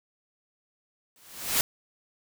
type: noise with exponential growth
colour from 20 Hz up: white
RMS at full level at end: -21 dBFS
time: 1.16-1.61 s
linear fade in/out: 1 ms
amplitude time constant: 97 ms
effects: none